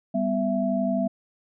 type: tone cluster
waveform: sine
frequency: 197.4 / 249.2 / 665 Hz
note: G3 / B3 / E5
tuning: +12 / +16 / +15 cents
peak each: -26 dBFS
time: 0.14-1.08 s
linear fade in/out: 10 ms
effects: none